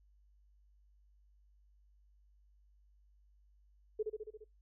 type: tone with echo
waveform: sine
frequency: 430.3 Hz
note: A4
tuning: 39 cents flat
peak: -31 dBFS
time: 3.99-4.03 s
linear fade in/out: 10 ms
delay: 69 ms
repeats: 6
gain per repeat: -3 dB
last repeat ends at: 4.444 s
effects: noise-tail reverb RT60 0.2 s tail -26 dB re dry + added 50 Hz sine -64 dBFS peak until 4.61 s